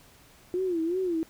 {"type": "tone with vibrato", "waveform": "sine", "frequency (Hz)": 349.2, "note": "F4", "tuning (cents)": 0, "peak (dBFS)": -25, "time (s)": [0.54, 1.23], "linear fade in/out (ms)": 0, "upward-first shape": "sine", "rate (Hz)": 2.7, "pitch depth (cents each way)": 140, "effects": ["pink hiss -56 dBFS RMS until 1.29 s"]}